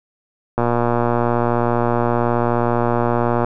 click train, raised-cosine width 1 ms, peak -4 dBFS, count 342, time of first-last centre 0.58-3.446 s, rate 119 Hz, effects none

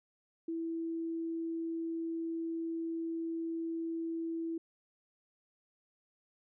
sine tone, 329.6 Hz, E4, in tune, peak -34 dBFS, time 0.48-4.58 s, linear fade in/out 5 ms, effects none

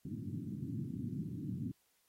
pink band-pass noise, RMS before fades -41 dBFS, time 0.05-1.72 s, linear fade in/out 5 ms, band 100 to 300 Hz, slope 48 dB/octave, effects white hiss -75 dBFS RMS until 2.08 s + AAC 48 kbps

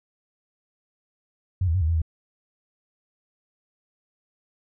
sine tone with pitch steps, 92.8 / 80.8 / 94 / 78.1 / 83.3 / 79.9 Hz, F#2 / E2 / F#2 / D#2 / E2 / D#2, +6 / -34 / +28 / +7 / +19 / +47 cents, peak -19 dBFS, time 1.61-2.018 s, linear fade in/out 5 ms, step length 68 ms, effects none

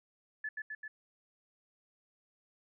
sine tone with echo, 1728 Hz, A6, 32 cents flat, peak -35 dBFS, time 0.44-0.49 s, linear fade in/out 5 ms, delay 130 ms, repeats 3, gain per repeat -2 dB, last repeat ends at 0.88 s, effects none

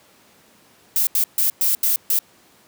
violet noise bursts at uneven times, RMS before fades -18 dBFS, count 6, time 0.96-1.07 / 1.15-1.24 / 1.38-1.5 / 1.61-1.75 / 1.83-1.96 / 2.1-2.19 s, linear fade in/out 2 ms, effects pink hiss -53 dBFS RMS until 2.67 s + high-pass 150 Hz 12 dB/octave

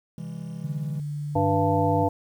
triangle chord, C augmented, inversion none, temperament equal with one note detuned, 130.81 / 164.81 / 203.5 Hz, C3 / E3 / G#3, 0 / 0 / -35 cents, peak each -38 / -32 / -37 dBFS, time 0.18-1 s, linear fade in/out 2 ms
sine tone with pitch glide, 146.83 to 154.04 Hz, D3 to D#3, 0 to -17 cents, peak -28 dBFS, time 0.64-2.04 s, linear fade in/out 10 ms, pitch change +83 cents, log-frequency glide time 1.45-1.57 s
harmonic tone, 98 Hz, G2, in tune, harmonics 1 / 3 / 5 / 7 / 9, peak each -26 / -26 / -26 / -26 / -26 dBFS, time 1.35-2.09 s, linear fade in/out 10 ms
effects 9-bit

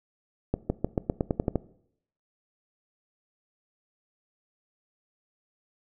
accelerating click train, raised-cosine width 2 ms, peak -11 dBFS, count 10, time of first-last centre 0.54-1.557 s, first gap 160 ms, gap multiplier 0.91, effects noise-tail reverb RT60 0.7 s tail -19 dB re dry

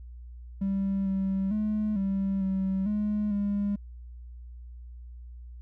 triangle tone with pitch steps, 195.2 / 192.7 / 213 / 194.7 / 191.2 / 209.6 / 202.7 Hz, G3 / G3 / G#3 / G3 / G3 / G#3 / G#3, -7 / -29 / +44 / -12 / -43 / +16 / -42 cents, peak -22 dBFS, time 0.61-3.76 s, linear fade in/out 10 ms, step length 450 ms, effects tanh soft clip ceiling -21 dBFS + added 60 Hz sine -41 dBFS peak until 5.61 s

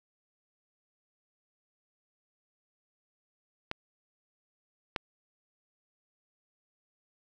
clicks, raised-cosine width 0.3 ms, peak -17 / -14 dBFS, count 2, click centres 3.714 / 4.962 s, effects none

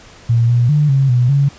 sine tone with pitch steps, 116.9 / 120.4 / 148.9 / 135.9 / 123.2 / 140.4 Hz, A#2 / B2 / D3 / C#3 / B2 / C#3, +5 / -44 / +24 / -34 / -4 / +22 cents, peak -9 dBFS, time 0.29-1.49 s, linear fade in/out 10 ms, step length 200 ms, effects pink hiss -41 dBFS RMS until 1.58 s + resampled to 16000 Hz

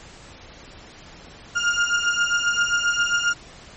35% pulse beating tone pair, 1407 / 1414.5 Hz, F6 / F6, +12 / +22 cents, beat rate 7.5 Hz, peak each -20 / -20 dBFS, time 1.55-3.34 s, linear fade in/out 20 ms, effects pink hiss -44 dBFS RMS until 3.76 s + MP3 32 kbps

